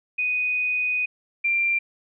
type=tone pair in turn; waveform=sine; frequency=2489 / 2372 Hz; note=D#7 / D7; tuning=0 / +17 cents; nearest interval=minor second; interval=83 cents; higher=first; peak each=-21 / -19 dBFS; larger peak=second; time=0.18-1.06 / 1.44-1.79 s; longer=first; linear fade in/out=10 ms; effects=none